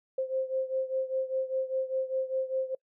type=beating tone pair; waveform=sine; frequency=523.3 / 528.3 Hz; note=C5 / C5; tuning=0 / +17 cents; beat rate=5 Hz; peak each=-30 / -33 dBFS; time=0.18-2.75 s; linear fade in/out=5 ms; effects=noise-tail reverb RT60 0.1 s tail -26 dB re dry